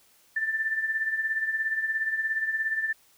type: tone with tremolo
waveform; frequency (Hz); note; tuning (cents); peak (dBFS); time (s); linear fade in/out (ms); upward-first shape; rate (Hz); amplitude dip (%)
sine; 1773; A6; +13; -22; 0.36-2.93; 5; triangle; 17; 70
effects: white hiss -61 dBFS RMS until 3.17 s